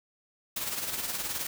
white noise with tremolo, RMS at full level -31 dBFS, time 0.56-1.47 s, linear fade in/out 5 ms, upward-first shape triangle, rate 19 Hz, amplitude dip 60%, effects none

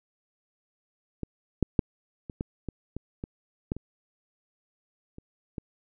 clicks, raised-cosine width 3 ms, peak -19 / -9 / -7 / -24 / -17 / -20 / -21 / -21 / -14 / -25 / -30 / -21 dBFS, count 12, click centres 1.233 / 1.627 / 1.792 / 2.298 / 2.409 / 2.687 / 2.966 / 3.239 / 3.719 / 3.766 / 5.184 / 5.582 s, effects none

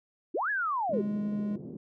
sine linear two-way sweep, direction up then down, 250.6 to 1731 to 343.2 Hz, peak -27 dBFS, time 0.34-1.02 s, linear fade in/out 10 ms, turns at 0.5 s
pink band-pass noise, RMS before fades -42 dBFS, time 0.89-1.77 s, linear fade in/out 2 ms, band 150 to 400 Hz, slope 24 dB/octave
triangle tone, 207.7 Hz, G#3, in tune, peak -27 dBFS, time 0.93-1.56 s, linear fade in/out 5 ms
effects none

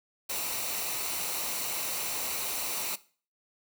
white noise with comb filter, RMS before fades -33 dBFS, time 0.29-2.96 s, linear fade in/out 10 ms, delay 0.6 ms, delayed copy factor -0.5, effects noise-tail reverb RT60 0.4 s tail -18 dB re dry

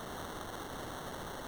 white noise with sample-and-hold, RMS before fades -43 dBFS, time 0-1.47 s, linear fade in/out 0 ms, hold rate 2450 Hz, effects none

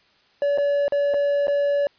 triangle tone with dropouts, 571 Hz, D5, 49 cents flat, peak -16 dBFS, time 0.42-1.87 s, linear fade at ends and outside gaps 1 ms, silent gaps 0.576-0.583 / 0.881-0.922 / 1.138-1.142 / 1.471-1.481 s, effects white hiss -59 dBFS RMS until 1.98 s + resampled to 11025 Hz

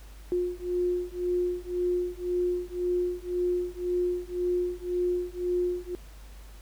sine beating tone pair, 355.7 / 357.6 Hz, F4 / F4, +32 / +41 cents, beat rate 1.9 Hz, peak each -29 / -29 dBFS, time 0.32-5.95 s, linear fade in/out 0 ms, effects added 50 Hz sine -44 dBFS peak until 6.61 s + pink hiss -55 dBFS RMS until 6.61 s

